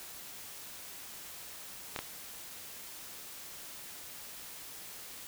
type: clicks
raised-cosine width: 0.3 ms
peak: -19 dBFS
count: 2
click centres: 1.962 / 1.99 s
effects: white hiss -47 dBFS RMS until 5.27 s